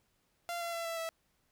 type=tone with pitch steps; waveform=sawtooth; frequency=690 / 681.3 / 672.7 / 664.2 / 655.8 Hz; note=F5 / F5 / E5 / E5 / E5; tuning=-21 / -43 / +35 / +13 / -9 cents; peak=-32 dBFS; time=0.49-1.09 s; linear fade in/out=0 ms; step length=120 ms; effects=pink hiss -75 dBFS RMS until 1.51 s